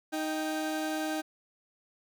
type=tone pair together; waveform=30% pulse; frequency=311.4 / 784 Hz; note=D#4 / G5; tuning=+2 / 0 cents; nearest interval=octave + major third; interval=1598 cents; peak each=-29 / -34 dBFS; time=0.12-1.22 s; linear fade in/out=20 ms; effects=none